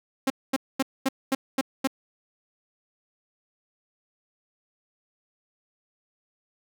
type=tone bursts; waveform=sawtooth; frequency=267.2 Hz; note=C4; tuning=36 cents sharp; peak=-17 dBFS; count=7; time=0.27-1.874 s; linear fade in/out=5 ms; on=32 ms; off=230 ms; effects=none